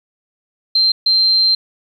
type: tone bursts at uneven times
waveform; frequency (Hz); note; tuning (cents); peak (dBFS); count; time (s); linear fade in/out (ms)
sine; 4140; C8; -19; -10; 2; 0.75-0.92 / 1.06-1.55; 5
effects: 8-bit